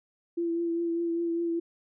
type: tone with vibrato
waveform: sine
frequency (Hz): 337.7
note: E4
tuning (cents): +42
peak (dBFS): -26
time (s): 0.37-1.6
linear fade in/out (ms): 10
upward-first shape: triangle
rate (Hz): 5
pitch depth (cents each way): 25
effects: none